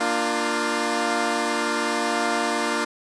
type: chord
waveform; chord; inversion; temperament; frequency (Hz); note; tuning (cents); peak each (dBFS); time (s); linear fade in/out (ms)
10% pulse; Bb major; none; equal with one note detuned; 233.1 / 297.8 / 349.2; Bb3 / D4 / F4; 0 / +24 / 0; -18; 0-2.85; 10
effects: resampled to 22050 Hz